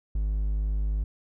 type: tone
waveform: triangle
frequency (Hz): 51.5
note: G#1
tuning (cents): -14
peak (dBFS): -22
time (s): 0.15-1.04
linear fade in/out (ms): 5
effects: none